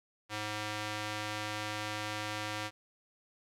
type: tone with band-pass filter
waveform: square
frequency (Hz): 106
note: G#2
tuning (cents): +36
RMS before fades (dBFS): -38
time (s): 0.29-2.71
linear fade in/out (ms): 50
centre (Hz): 2600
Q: 0.53
effects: none